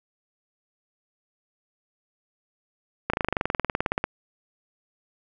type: slowing click train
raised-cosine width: 0.5 ms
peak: -8 dBFS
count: 21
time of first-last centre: 3.1-4.04 s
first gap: 35 ms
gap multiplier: 1.03
effects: none